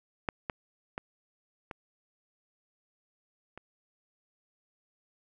clicks, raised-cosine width 0.5 ms, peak -14 / -17 / -20 / -24 / -29 dBFS, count 5, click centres 0.288 / 0.498 / 0.979 / 1.712 / 3.576 s, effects none

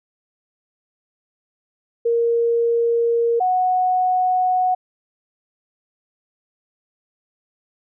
sine tone pair in turn, 466.9 / 736.5 Hz, A#4 / F#5, +3 / -8 cents, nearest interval minor sixth, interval 789 cents, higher second, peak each -15 dBFS, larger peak neither, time 2.05-3.4 / 3.4-4.75 s, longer neither, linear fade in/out 10 ms, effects none

